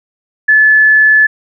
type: tone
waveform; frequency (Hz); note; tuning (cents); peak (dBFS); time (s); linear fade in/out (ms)
sine; 1729; A6; -31; -4; 0.48-1.27; 10
effects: none